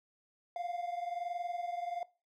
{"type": "tone pair together", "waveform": "triangle", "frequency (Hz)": [695.8, 717], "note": ["F5", "F5"], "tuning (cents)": [-7, 45], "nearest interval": "minor second", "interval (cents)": 52, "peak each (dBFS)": [-35, -40], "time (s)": [0.56, 2.03], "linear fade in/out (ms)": 2, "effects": ["noise-tail reverb RT60 0.3 s tail -19 dB re dry"]}